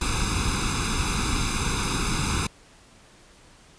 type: noise with comb filter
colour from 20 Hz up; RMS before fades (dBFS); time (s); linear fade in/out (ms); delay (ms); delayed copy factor
pink; -25; 0.01-2.47; 5; 0.8; +1
effects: pink hiss -53 dBFS RMS until 3.78 s + resampled to 22050 Hz